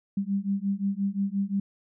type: beating tone pair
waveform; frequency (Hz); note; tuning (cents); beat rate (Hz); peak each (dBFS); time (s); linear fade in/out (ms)
sine; 195.2 / 200.9; G3 / G3; -7 / +43; 5.7; -28; 0.17-1.6; 5
effects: none